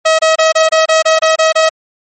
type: tone bursts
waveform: sawtooth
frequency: 639 Hz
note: D#5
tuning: 46 cents sharp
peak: -3 dBFS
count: 10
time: 0.05-1.693 s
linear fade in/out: 10 ms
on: 140 ms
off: 27 ms
effects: MP3 32 kbps